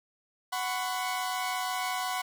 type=chord; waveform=sawtooth; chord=F# suspended fourth; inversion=none; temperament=equal with one note detuned; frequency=740 / 1002.7 / 1108.7 Hz; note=F#5 / B5 / C#6; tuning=0 / +26 / 0 cents; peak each=-29 / -31 / -33 dBFS; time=0.52-2.22 s; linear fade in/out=10 ms; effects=10-bit